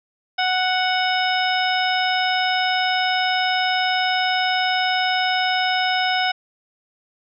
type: harmonic tone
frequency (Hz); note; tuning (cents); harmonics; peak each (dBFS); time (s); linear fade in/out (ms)
740; F#5; 0; 1 / 2 / 3 / 4 / 5 / 7; -21 / -24 / -26 / -27 / -28 / -29; 0.38-6.32; 10
effects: none